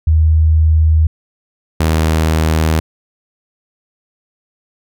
sine / sawtooth tone pair in turn, 79 / 79.38 Hz, D#2 / D#2, +27 / +35 cents, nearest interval unison, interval 8 cents, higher second, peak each -7 dBFS, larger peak neither, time 0.07-1.07 / 1.8-2.8 s, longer neither, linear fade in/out 5 ms, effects none

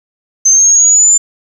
sine linear sweep, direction up, 6200 to 7180 Hz, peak -4 dBFS, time 0.45-1.18 s, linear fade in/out 10 ms, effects 7-bit

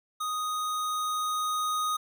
square tone with level ramp, 1244.5 Hz, D#6, in tune, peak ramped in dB -30 to -27 dBFS, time 0.2-1.97 s, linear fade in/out 10 ms, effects none

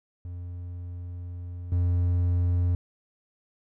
triangle tone with level steps, 88.2 Hz, F2, 18 cents sharp, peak -32 / -19 dBFS, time 0.25-2.75 s, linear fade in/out 0 ms, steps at 1.72 s, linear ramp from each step 2 ms, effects none

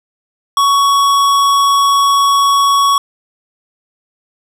sine tone with hard clipping, 1118 Hz, C#6, 14 cents sharp, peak -10 dBFS, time 0.57-2.98 s, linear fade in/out 2 ms, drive 16 dB, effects none

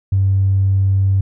triangle tone with tanh clipping, 96.9 Hz, G2, 20 cents flat, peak -11 dBFS, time 0.12-1.21 s, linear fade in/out 5 ms, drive 4 dB, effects none

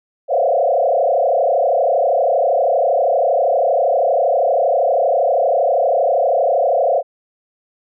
sine tone with frequency modulation, 612 Hz, D#5, 29 cents flat, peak -12 dBFS, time 0.28-7.03 s, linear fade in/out 50 ms, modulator 32.6 Hz, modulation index 3.3, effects none

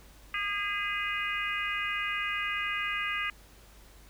harmonic tone with a mistuned harmonic, 408 Hz, G#4, 31 cents flat, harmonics 3 / 4 / 5 / 6 / 7, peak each -36 / -37 / -34 / -35 / -39 dBFS, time 0.34-3.3 s, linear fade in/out 2 ms, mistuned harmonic 6, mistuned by +29 cents, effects added 50 Hz sine -54 dBFS peak until 4.09 s + pink hiss -57 dBFS RMS until 4.09 s

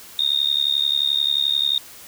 sine tone with amplitude modulation, 3691 Hz, A#7, 18 cents flat, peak -13 dBFS, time 0.19-1.78 s, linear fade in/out 2 ms, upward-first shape sine, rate 71.4 Hz, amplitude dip 100%, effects white hiss -42 dBFS RMS until 2.07 s

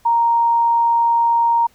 sine tone, 932.3 Hz, A#5, in tune, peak -12 dBFS, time 0.05-1.67 s, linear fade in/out 10 ms, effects pink hiss -55 dBFS RMS until 1.74 s

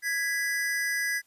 square tone pair together, 1661.2 / 1980 Hz, G#6 / B6, 0 / +4 cents, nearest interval minor third, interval 304 cents, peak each -30 / -30 dBFS, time 0.02-1.22 s, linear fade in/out 50 ms, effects white hiss -67 dBFS RMS until 1.26 s + resampled to 32000 Hz

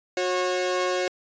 sawtooth tone pair together, 364.1 / 545 Hz, F#4 / C#5, -28 / -29 cents, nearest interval perfect fifth, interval 699 cents, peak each -22 dBFS, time 0.17-1.08 s, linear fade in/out 2 ms, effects resampled to 16000 Hz

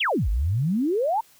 sine exponential two-way sweep, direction down then up, 3563 to 47.46 to 943 Hz, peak -20 dBFS, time 0-1.21 s, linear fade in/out 10 ms, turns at 0.29 s, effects white hiss -56 dBFS RMS until 1.39 s

